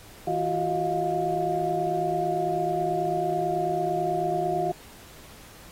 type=tone cluster; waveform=sine; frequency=161.3 / 345.4 / 374.5 / 633 / 708 Hz; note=E3 / F4 / F#4 / D#5 / F5; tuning=-37 / -19 / +21 / +30 / +23 cents; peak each=-34 / -32 / -30 / -32 / -26 dBFS; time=0.27-4.72 s; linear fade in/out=5 ms; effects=pink hiss -49 dBFS RMS until 5.71 s + AAC 48 kbps